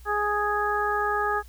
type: harmonic tone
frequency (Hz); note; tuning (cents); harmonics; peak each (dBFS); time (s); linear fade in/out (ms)
415.5; G#4; +1; 1 / 2 / 3 / 4; -29 / -28 / -27 / -29; 0.05-1.43; 50
effects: added 60 Hz sine -44 dBFS peak until 1.48 s + white hiss -57 dBFS RMS until 1.48 s